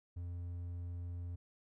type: tone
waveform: triangle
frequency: 87.31 Hz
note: F2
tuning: in tune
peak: -38 dBFS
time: 0.16-1.36 s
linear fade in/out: 10 ms
effects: none